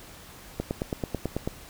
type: click train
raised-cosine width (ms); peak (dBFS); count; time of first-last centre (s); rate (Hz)
2; -14; 9; 0.6-1.475; 9.14
effects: pink hiss -47 dBFS RMS until 1.69 s